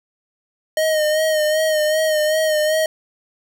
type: tone with vibrato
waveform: square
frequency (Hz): 620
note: D#5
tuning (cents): -6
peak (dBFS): -16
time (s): 0.77-2.86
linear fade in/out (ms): 2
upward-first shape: sine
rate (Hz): 2.6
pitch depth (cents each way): 39
effects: none